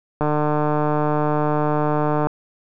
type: click train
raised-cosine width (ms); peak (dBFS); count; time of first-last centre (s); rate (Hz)
1; -7; 310; 0.21-2.27; 150
effects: none